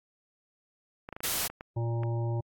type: clicks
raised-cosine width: 0.5 ms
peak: -25 dBFS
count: 10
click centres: 1.089 / 1.127 / 1.165 / 1.205 / 1.252 / 1.383 / 1.454 / 1.5 / 1.609 / 2.034 s
type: noise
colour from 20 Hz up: white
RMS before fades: -30 dBFS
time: 1.23-1.48 s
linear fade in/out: 10 ms
type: harmonic tone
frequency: 116.6 Hz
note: A#2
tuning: 1 cent sharp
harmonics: 1 / 3 / 5 / 7 / 8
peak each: -28 / -38 / -42 / -45 / -46 dBFS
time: 1.76-2.41 s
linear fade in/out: 10 ms
effects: AAC 64 kbps